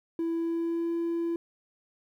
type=tone with pitch glide; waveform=triangle; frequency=331.8 to 336.8 Hz; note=E4 to E4; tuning=+11 to +37 cents; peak=-24 dBFS; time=0.19-1.36 s; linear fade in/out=2 ms; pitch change=+26 cents; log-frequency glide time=0.32-0.93 s; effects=tanh soft clip ceiling -22 dBFS + 11-bit